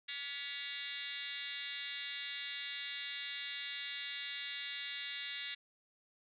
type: tone with frequency modulation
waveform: sine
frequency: 2794 Hz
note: F7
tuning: in tune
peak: -40 dBFS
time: 0.08-5.55 s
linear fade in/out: 10 ms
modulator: 274 Hz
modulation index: 4
effects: none